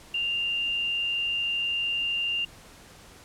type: tone with frequency modulation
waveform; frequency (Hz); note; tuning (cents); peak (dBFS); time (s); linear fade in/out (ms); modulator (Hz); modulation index
sine; 2794; F7; 0; -25; 0.14-2.45; 5; 72.5; 0.46
effects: pink hiss -50 dBFS RMS until 3.24 s + low-pass 11000 Hz 12 dB/octave